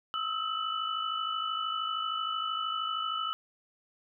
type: tone cluster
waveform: sine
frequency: 1275 / 1328 / 2980 Hz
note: D#6 / E6 / F#7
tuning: +42 / +12 / +12 cents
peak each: -34 / -35 / -35 dBFS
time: 0.14-3.33 s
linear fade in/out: 0 ms
effects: none